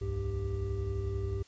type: tone cluster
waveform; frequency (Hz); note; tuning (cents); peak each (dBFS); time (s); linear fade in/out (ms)
triangle; 64.2 / 75.5 / 99.8 / 392.8; C2 / D2 / G2 / G4; -32 / +48 / +32 / +4; -35 / -38 / -32 / -36; 0.01-1.43; 10
effects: white hiss -61 dBFS RMS until 1.47 s + resampled to 16000 Hz